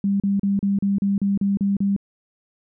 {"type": "tone bursts", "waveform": "sine", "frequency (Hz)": 198.7, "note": "G3", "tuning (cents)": 24, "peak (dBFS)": -17, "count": 10, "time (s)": [0.04, 1.964], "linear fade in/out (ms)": 2, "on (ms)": 160, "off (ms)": 36, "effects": []}